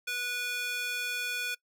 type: tone with high-pass filter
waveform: square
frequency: 490 Hz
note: B4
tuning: 14 cents flat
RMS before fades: -33 dBFS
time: 0.07-1.55 s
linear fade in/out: 10 ms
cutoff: 2000 Hz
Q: 4.5
effects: noise-tail reverb RT60 0.1 s tail -22 dB re dry